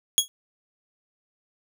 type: tone with exponential decay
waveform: 20% pulse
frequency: 3322 Hz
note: G#7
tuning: in tune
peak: -7 dBFS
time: 0.18-0.28 s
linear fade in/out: 0 ms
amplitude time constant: 21 ms
effects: none